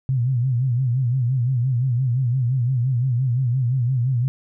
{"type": "tone with vibrato", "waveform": "sine", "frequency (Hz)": 125.6, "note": "B2", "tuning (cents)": 30, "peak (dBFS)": -17, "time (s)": [0.09, 4.28], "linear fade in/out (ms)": 0, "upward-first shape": "sine", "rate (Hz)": 5.8, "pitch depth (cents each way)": 120, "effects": []}